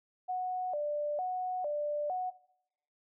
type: tone with vibrato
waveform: sine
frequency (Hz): 659.3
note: E5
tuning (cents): 0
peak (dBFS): -31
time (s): 0.28-2.31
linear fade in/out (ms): 20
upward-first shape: square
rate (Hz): 1.1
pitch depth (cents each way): 190
effects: noise-tail reverb RT60 0.8 s tail -21 dB re dry